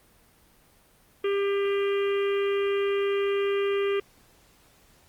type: harmonic tone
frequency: 398.8 Hz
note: G4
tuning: 30 cents sharp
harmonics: 1 / 3 / 4 / 5 / 6 / 7 / 8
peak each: -23 / -36 / -42 / -39 / -40 / -40 / -44 dBFS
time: 1.24-4 s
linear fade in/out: 5 ms
effects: pink hiss -59 dBFS RMS until 5.08 s + Opus 32 kbps